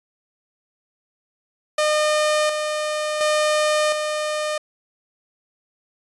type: tone with tremolo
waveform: sawtooth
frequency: 608 Hz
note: D#5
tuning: 40 cents flat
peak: -13 dBFS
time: 1.78-4.58 s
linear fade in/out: 5 ms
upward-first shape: square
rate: 0.7 Hz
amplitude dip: 45%
effects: resampled to 24000 Hz